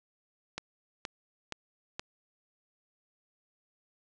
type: click train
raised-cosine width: 0.2 ms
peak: -18 dBFS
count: 4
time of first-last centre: 0.58-1.995 s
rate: 2.12 Hz
effects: resampled to 22050 Hz